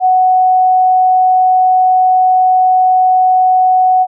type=tone; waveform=sine; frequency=742 Hz; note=F#5; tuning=5 cents sharp; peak=-6 dBFS; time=0-4.07 s; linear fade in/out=50 ms; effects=none